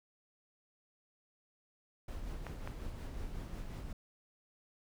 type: noise with tremolo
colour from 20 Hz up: brown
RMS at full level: -41 dBFS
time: 2.08-3.93 s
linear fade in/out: 5 ms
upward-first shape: sine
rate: 5.5 Hz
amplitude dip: 35%
type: clicks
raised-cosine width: 0.5 ms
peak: -27 dBFS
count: 2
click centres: 2.467 / 2.675 s
effects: none